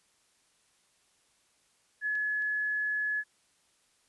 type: tone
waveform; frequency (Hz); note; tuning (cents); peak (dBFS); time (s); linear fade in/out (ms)
sine; 1703; G#6; +43; -28; 2.01-3.24; 50
type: clicks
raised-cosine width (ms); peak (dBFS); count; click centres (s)
0.2; -35 / -39; 2; 2.154 / 2.422
effects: white hiss -69 dBFS RMS until 4.08 s + resampled to 24000 Hz